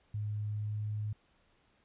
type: tone with pitch glide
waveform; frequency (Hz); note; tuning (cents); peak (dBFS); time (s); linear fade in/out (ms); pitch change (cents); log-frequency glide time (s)
sine; 105.1 to 105.89; G#2 to G#2; +21 to +34; -33; 0.14-1.13; 5; +13; 0.46-0.82
effects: pink hiss -70 dBFS RMS until 1.84 s + resampled to 8000 Hz